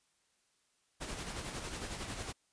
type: noise with tremolo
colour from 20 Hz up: pink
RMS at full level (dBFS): -40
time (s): 1-2.33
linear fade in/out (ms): 20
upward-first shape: sine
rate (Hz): 11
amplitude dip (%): 45
effects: white hiss -75 dBFS RMS until 2.52 s + resampled to 22050 Hz